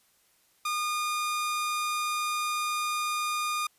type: tone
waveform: sawtooth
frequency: 1218 Hz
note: D#6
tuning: 37 cents flat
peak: -24 dBFS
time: 0.65-3.67 s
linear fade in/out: 5 ms
effects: white hiss -66 dBFS RMS until 3.78 s + resampled to 32000 Hz